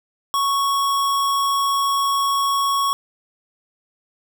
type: tone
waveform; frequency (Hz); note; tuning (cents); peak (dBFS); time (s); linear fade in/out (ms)
square; 1108.7; C#6; 0; -18; 0.34-2.93; 0
effects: none